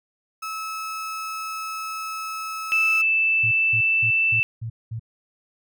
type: tone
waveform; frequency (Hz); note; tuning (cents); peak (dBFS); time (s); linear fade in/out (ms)
35% pulse; 1298; E6; -27; -27; 0.42-3.02; 10
type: tone with pitch glide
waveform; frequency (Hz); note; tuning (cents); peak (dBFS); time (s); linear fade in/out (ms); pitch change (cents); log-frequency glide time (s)
sine; 2637 to 2655; E7 to E7; 0 to +12; -17; 2.72-4.43; 0; +12; 2.96-4.19
type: tone bursts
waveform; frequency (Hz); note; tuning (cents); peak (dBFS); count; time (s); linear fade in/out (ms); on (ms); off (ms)
sine; 113.3; A#2; -49; -27; 6; 3.43-4.996; 10; 86; 210
effects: none